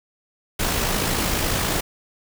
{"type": "noise with amplitude modulation", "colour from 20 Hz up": "pink", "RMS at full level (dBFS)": -21, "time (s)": [0.59, 1.81], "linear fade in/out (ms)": 10, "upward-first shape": "sine", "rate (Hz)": 54, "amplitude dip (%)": 35, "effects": []}